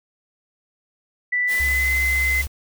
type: tone with pitch glide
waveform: sine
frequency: 1975.5 to 2052 Hz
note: B6 to C7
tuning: 0 to -34 cents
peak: -18 dBFS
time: 1.32-2.42 s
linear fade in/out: 10 ms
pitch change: +66 cents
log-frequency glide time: 1.44-1.95 s
type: noise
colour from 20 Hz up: white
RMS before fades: -32 dBFS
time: 1.47-2.48 s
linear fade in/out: 50 ms
type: tone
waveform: sine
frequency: 70.2 Hz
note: C#2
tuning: 22 cents sharp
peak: -24 dBFS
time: 1.6-2.47 s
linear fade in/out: 0 ms
effects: none